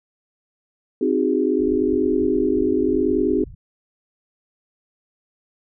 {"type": "chord", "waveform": "sine", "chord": "Ab dominant seventh", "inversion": "first", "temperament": "equal with one note detuned", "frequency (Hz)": [261.6, 311.1, 370, 410.8], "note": ["C4", "Eb4", "Gb4", "Ab4"], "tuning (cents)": [0, 0, 0, -19], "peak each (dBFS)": -22, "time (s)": [1.01, 3.44], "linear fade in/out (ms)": 5}
{"type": "low-pass noise", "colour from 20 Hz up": "pink", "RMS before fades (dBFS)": -38, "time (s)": [1.59, 3.55], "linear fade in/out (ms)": 5, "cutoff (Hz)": 120, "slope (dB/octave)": 24}
{"effects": []}